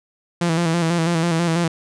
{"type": "tone with vibrato", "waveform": "sawtooth", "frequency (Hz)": 167.6, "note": "E3", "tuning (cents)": 29, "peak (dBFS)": -13, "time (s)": [0.41, 1.68], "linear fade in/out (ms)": 5, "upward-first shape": "square", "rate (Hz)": 6.1, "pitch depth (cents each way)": 49, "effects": ["resampled to 22050 Hz"]}